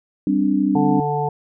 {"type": "chord", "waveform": "sine", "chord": "G suspended fourth", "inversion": "none", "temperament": "equal", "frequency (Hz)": [196, 261.6, 293.7], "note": ["G3", "C4", "D4"], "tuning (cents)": [0, 0, 0], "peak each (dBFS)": [-20, -21, -18], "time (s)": [0.27, 1], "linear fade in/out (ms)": 2}
{"type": "harmonic tone", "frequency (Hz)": 146.83, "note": "D3", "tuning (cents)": 0, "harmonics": [1, 3, 5, 6], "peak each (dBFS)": [-24, -24, -24, -24], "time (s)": [0.75, 1.29], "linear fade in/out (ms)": 5}
{"effects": []}